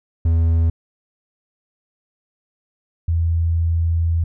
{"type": "tone pair in turn", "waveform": ["triangle", "sine"], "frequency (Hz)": [82.41, 83.27], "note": ["E2", "E2"], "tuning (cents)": [0, 18], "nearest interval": "unison", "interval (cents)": 18, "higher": "second", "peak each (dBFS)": [-11, -15], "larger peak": "first", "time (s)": [[0.25, 0.7], [3.08, 4.24]], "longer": "second", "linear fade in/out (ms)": 5, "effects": []}